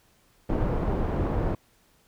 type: low-pass noise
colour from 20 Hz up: pink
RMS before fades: -26 dBFS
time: 0.49-1.55 s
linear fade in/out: 5 ms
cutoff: 730 Hz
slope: 12 dB/octave
effects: pink hiss -63 dBFS RMS until 2.07 s